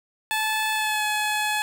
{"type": "tone with pitch glide", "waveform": "15% pulse", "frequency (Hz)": [869, 848.7], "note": ["A5", "G#5"], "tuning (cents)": [-22, 37], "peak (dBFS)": -16, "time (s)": [0.31, 1.62], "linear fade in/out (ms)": 0, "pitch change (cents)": -41, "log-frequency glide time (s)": [0.73, 1.05], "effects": []}